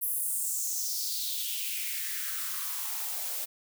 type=noise with high-pass filter sweep; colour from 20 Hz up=blue; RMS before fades=-33 dBFS; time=0.01-3.46 s; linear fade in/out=20 ms; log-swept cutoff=12000 to 530 Hz; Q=3.6; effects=none